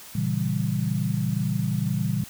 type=chord; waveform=sine; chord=A# diminished seventh; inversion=none; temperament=equal; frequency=116.54 / 138.59 / 164.81 / 196 Hz; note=A#2 / C#3 / E3 / G3; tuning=0 / 0 / 0 / 0 cents; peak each=-28 dBFS; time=0.15-2.24 s; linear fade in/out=5 ms; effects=white hiss -44 dBFS RMS until 2.29 s